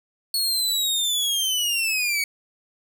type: linear sweep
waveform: sawtooth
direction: down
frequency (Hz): 4376 to 2224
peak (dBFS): -18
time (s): 0.34-2.24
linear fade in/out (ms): 2
effects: none